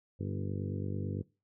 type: harmonic tone with a mistuned harmonic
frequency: 49 Hz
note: G1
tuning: in tune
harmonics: 2 / 3 / 4 / 5 / 6 / 7 / 8 / 9 / 10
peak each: -36 / -40 / -42 / -44 / -46 / -47 / -48 / -49 / -50 dBFS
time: 0.19-1.23 s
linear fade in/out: 20 ms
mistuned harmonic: 6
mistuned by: +17 cents
effects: noise-tail reverb RT60 0.3 s tail -22 dB re dry